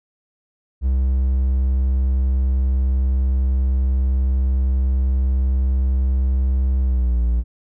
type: tone with pitch glide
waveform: triangle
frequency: 65.2 to 59.1 Hz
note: C2 to A#1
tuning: -5 to +24 cents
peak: -13 dBFS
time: 0.81-7.44 s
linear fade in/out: 50 ms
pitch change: -171 cents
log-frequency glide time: 6.81-7.22 s
effects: none